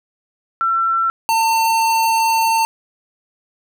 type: tone pair in turn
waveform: sine / square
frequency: 1347 / 901.3 Hz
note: E6 / A5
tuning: +37 / +41 cents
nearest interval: perfect fifth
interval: 696 cents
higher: first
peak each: -14 dBFS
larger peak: neither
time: 0.61-1.1 / 1.29-2.65 s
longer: second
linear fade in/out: 0 ms
effects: none